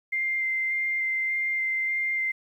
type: tone with vibrato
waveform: sine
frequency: 2093 Hz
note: C7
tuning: in tune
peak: -24 dBFS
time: 0.12-2.32 s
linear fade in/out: 10 ms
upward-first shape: square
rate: 1.7 Hz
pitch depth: 8 cents each way
effects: 10-bit